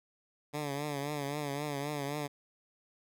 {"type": "tone with vibrato", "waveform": "10% pulse", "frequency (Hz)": 144.6, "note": "D3", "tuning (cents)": -27, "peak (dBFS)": -26, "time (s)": [0.53, 2.28], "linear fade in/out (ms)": 20, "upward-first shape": "triangle", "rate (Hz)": 3.8, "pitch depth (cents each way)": 83, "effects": []}